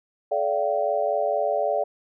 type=tone cluster; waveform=sine; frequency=431 / 580 / 685 / 769 Hz; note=A4 / D5 / F5 / G5; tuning=-36 / -22 / -34 / -33 cents; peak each=-29 / -24 / -26 / -29 dBFS; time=0.31-1.84 s; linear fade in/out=10 ms; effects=none